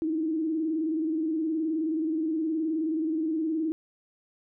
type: tone with vibrato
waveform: sine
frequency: 317.8 Hz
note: D#4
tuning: 37 cents sharp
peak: -25 dBFS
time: 0.02-3.72 s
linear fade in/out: 0 ms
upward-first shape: square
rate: 19 Hz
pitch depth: 54 cents each way
effects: none